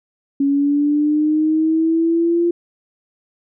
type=linear sweep; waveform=sine; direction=up; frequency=277.2 to 345.3 Hz; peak=-13 dBFS; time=0.4-2.51 s; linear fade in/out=5 ms; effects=none